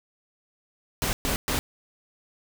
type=noise bursts; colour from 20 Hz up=pink; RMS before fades=-26 dBFS; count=3; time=1.02-1.59 s; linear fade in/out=0 ms; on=110 ms; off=120 ms; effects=none